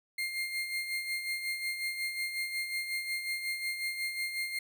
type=tone with tremolo; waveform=35% pulse; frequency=2114 Hz; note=C7; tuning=17 cents sharp; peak=-29 dBFS; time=0.18-4.59 s; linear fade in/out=5 ms; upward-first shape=sine; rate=5.5 Hz; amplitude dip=55%; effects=none